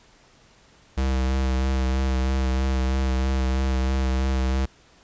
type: tone with vibrato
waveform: square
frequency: 65.41 Hz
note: C2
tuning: in tune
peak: -21 dBFS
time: 0.97-4.66 s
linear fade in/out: 10 ms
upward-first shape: sine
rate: 3.1 Hz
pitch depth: 22 cents each way
effects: pink hiss -55 dBFS RMS until 5.03 s + resampled to 16000 Hz